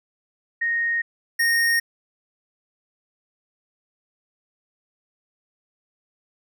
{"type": "tone pair in turn", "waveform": ["sine", "square"], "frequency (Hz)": [1861, 1854], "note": ["A#6", "A#6"], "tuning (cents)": [-3, -10], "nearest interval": "unison", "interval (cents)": 7, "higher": "first", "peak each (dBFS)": [-20, -18], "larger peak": "second", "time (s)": [[0.61, 1.02], [1.39, 1.8]], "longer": "neither", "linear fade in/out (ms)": 10, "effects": []}